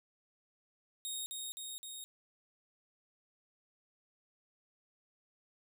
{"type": "tone with echo", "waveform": "15% pulse", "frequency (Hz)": 3729, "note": "A#7", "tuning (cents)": 0, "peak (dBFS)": -31, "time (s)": [1.05, 1.26], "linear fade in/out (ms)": 0, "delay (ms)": 260, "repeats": 3, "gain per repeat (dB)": -2, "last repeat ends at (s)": 2.04, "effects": []}